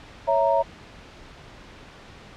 sine chord, A# diminished, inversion first, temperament equal, 554.4 / 659.3 / 932.3 Hz, C#5 / E5 / A#5, 0 / 0 / 0 cents, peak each -22 dBFS, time 0.27-0.63 s, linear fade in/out 20 ms, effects pink hiss -45 dBFS RMS until 2.36 s + low-pass 4000 Hz 12 dB/octave

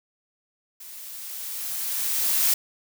blue noise with level ramp, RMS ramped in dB -42 to -20 dBFS, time 0.8-2.54 s, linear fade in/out 5 ms, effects none

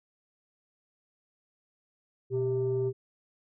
sine tone pair together, 123.47 / 391.1 Hz, B2 / G4, 0 / -4 cents, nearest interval octave + minor sixth, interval 1996 cents, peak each -30 / -26 dBFS, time 2.3-2.93 s, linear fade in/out 50 ms, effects tanh soft clip ceiling -21 dBFS

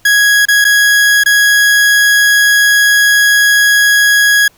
40% pulse tone with dropouts, 1661.2 Hz, G#6, in tune, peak -5 dBFS, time 0.05-4.48 s, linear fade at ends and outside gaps 5 ms, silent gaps 0.454-0.484 / 0.644-0.649 / 1.237-1.259 s, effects pink hiss -49 dBFS RMS until 4.57 s

